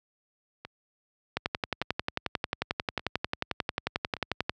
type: two click trains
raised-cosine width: 0.3 ms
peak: -23 / -11 dBFS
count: 4 / 36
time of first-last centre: 0.65-4.167 / 1.37-4.495 s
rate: 0.853 / 11.2 Hz
effects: high-pass 60 Hz 12 dB/octave